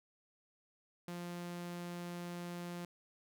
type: tone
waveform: sawtooth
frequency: 174.61 Hz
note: F3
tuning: in tune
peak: -38 dBFS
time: 1.08-2.85 s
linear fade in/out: 2 ms
effects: none